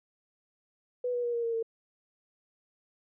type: tone with pitch steps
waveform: sine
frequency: 493.9 / 485.7 / 477.6 / 469.7 / 461.9 / 454.2 Hz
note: B4 / B4 / A#4 / A#4 / A#4 / A#4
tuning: 0 / -29 / +42 / +13 / -16 / -45 cents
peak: -28 dBFS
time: 1.04-1.628 s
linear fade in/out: 5 ms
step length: 98 ms
effects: none